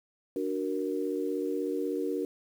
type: chord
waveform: sine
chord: D augmented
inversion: none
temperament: equal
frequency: 293.7 / 370 / 466.2 Hz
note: D4 / F#4 / A#4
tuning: 0 / 0 / 0 cents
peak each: -33 / -33 / -33 dBFS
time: 0.36-2.25 s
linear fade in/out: 2 ms
effects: 9-bit